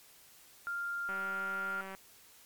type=tone; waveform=sine; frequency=1396.9 Hz; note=F6; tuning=in tune; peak=-34 dBFS; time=0.67-1.81 s; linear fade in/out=0 ms
type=click train; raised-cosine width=0.5 ms; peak=-30 dBFS; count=166; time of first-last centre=1.09-1.949 s; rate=192 Hz
effects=white hiss -59 dBFS RMS until 2.45 s + MP3 96 kbps